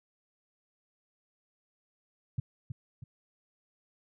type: tone with echo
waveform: sine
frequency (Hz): 123.9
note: B2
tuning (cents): +6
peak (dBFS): -26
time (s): 2.38-2.4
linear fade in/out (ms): 5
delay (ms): 320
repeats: 2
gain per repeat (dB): -7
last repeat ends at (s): 3.04
effects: none